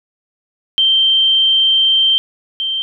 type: tone pair in turn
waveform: sine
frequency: 3136 / 3136 Hz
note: G7 / G7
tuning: 0 / 0 cents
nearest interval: unison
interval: 0 cents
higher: neither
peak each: -9 / -16 dBFS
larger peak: first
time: 0.78-2.18 / 2.6-2.82 s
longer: first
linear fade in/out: 0 ms
effects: none

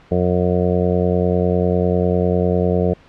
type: harmonic tone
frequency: 90 Hz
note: F#2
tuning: 47 cents flat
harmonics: 1 / 2 / 3 / 4 / 5 / 6 / 7 / 8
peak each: -21 / -19 / -30 / -24 / -20 / -24 / -25 / -30 dBFS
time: 0.11-2.94 s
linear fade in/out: 10 ms
effects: pink hiss -48 dBFS RMS until 3.08 s + low-pass 3000 Hz 12 dB/octave

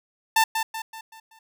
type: tone with echo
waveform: sawtooth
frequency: 891 Hz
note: A5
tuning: 22 cents sharp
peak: -12 dBFS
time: 0.36-0.44 s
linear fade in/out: 5 ms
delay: 190 ms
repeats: 5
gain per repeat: -7 dB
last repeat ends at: 1.39 s
effects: none

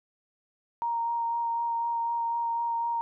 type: tone with vibrato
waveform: sine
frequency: 932.3 Hz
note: A#5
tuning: in tune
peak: -26 dBFS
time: 0.82-3.01 s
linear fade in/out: 0 ms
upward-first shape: sine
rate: 4 Hz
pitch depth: 11 cents each way
effects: none

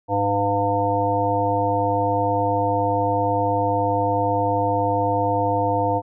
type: harmonic tone with a mistuned harmonic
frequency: 100.5 Hz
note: G2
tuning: 44 cents sharp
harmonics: 1 / 3 / 5 / 7 / 9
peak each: -26 / -27 / -24 / -23 / -23 dBFS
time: 0.08-6.02 s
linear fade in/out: 50 ms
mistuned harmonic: 1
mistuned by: +57 cents
effects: none

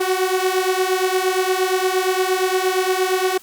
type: beating tone pair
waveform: sawtooth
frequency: 368.6 / 377.2 Hz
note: F#4 / F#4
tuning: -7 / +33 cents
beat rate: 8.6 Hz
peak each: -16 dBFS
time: 0-3.38 s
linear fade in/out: 10 ms
effects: white hiss -47 dBFS RMS until 3.42 s + Opus 32 kbps

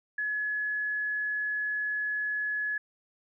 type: tone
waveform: sine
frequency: 1698 Hz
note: G#6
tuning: 38 cents sharp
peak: -28 dBFS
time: 0.18-2.78 s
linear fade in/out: 5 ms
effects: none

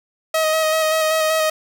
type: tone with vibrato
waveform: sawtooth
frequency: 632 Hz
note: D#5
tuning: 27 cents sharp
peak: -12 dBFS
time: 0.34-1.5 s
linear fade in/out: 5 ms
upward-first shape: square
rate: 5.2 Hz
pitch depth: 17 cents each way
effects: none

